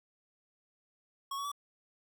square tone with pitch steps, 1101 / 1124.8 / 1149.1 Hz, C#6 / C#6 / D6, -12 / +25 / -38 cents, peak -36 dBFS, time 1.31-1.517 s, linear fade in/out 5 ms, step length 69 ms, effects none

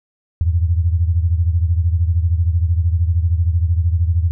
sine beating tone pair, 82.41 / 95.41 Hz, E2 / G2, 0 / -46 cents, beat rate 13 Hz, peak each -14 / -19 dBFS, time 0.41-4.31 s, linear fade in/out 0 ms, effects none

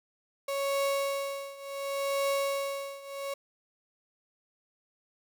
35% pulse tone with tremolo, 554.4 Hz, C#5, in tune, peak -24 dBFS, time 0.48-3.34 s, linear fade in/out 5 ms, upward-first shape triangle, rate 0.69 Hz, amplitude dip 90%, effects none

